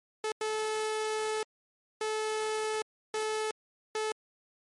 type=tone bursts at uneven times; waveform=sawtooth; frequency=433.4 Hz; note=A4; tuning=26 cents flat; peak=-26 dBFS; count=5; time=0.24-0.32 / 0.41-1.43 / 2.01-2.82 / 3.14-3.51 / 3.95-4.12 s; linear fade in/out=2 ms; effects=MP3 48 kbps